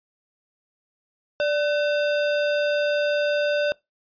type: tone with sample-and-hold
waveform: sine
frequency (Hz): 587.3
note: D5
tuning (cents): 0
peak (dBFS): -19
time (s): 1.4-3.72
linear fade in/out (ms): 0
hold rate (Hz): 2100
effects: noise-tail reverb RT60 0.2 s tail -24 dB re dry + resampled to 11025 Hz